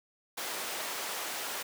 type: high-pass noise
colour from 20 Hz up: pink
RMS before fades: -37 dBFS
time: 0.37-1.63 s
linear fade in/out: 10 ms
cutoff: 560 Hz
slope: 12 dB/octave
effects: none